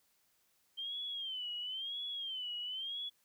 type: tone with vibrato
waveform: sine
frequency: 3136 Hz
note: G7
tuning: in tune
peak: -38 dBFS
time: 0.77-3.1 s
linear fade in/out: 20 ms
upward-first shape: sine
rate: 0.98 Hz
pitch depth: 130 cents each way
effects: white hiss -74 dBFS RMS until 3.24 s